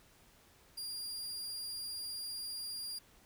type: tone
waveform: sawtooth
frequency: 4805 Hz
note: D8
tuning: 39 cents sharp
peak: -37 dBFS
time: 0.77-2.99 s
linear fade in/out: 10 ms
effects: pink hiss -64 dBFS RMS until 3.25 s